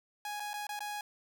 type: tone with dropouts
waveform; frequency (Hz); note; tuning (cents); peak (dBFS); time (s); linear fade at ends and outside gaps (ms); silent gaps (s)
sawtooth; 830.6; G#5; 0; -33; 0.25-1.01; 2; 0.398-0.402 / 0.533-0.539 / 0.669-0.691 / 0.792-0.805
effects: none